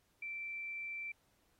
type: tone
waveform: sine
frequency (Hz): 2340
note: D7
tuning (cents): -7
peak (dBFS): -40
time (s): 0.22-1.12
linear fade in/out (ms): 5
effects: pink hiss -75 dBFS RMS until 1.59 s + AAC 48 kbps